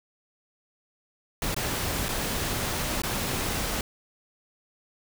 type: noise with dropouts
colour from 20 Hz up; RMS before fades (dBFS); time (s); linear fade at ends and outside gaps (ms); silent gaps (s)
pink; -29; 1.42-3.81; 2; 1.545-1.564 / 2.085-2.089 / 3.019-3.034
effects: none